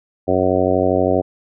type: harmonic tone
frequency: 92.5 Hz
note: F#2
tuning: in tune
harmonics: 1 / 2 / 3 / 4 / 5 / 6 / 7 / 8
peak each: -25 / -26 / -21 / -21 / -21 / -20 / -21 / -24 dBFS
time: 0.27-1.22 s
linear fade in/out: 20 ms
effects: none